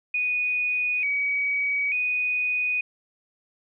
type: tone with pitch steps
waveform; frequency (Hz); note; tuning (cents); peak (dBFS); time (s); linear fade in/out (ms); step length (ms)
sine; 2476 / 2266 / 2484; D#7 / C#7 / D#7; -9 / +37 / -3; -22; 0.14-2.81; 5; 890
effects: none